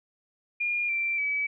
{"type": "tone with pitch steps", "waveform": "sine", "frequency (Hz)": [2418, 2352, 2288], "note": ["D7", "D7", "D7"], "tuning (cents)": [50, 2, -46], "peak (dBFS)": -25, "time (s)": [0.6, 1.47], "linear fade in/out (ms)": 10, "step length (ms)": 290, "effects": []}